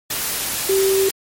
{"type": "tone in noise", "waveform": "sine", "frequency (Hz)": 386.9, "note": "G4", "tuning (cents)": -23, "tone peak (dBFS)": -14, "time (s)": [0.69, 1.09], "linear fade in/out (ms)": 5, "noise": "white", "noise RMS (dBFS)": -23, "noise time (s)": [0.1, 1.11], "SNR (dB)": 6, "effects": ["MP3 64 kbps"]}